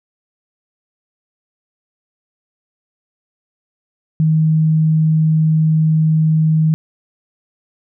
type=tone; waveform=sine; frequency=157.6 Hz; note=D#3; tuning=23 cents sharp; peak=-10 dBFS; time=4.2-6.74 s; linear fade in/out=0 ms; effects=none